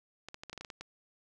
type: clicks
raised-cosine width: 0.2 ms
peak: -26 dBFS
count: 10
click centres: 0.286 / 0.344 / 0.435 / 0.497 / 0.53 / 0.577 / 0.61 / 0.648 / 0.702 / 0.81 s
effects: none